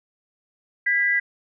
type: tone pair together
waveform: sine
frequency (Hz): 1630.8 / 1975.5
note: G#6 / B6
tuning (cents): -32 / 0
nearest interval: minor third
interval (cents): 332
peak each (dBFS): -23 / -19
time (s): 0.86-1.2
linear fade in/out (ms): 10
effects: none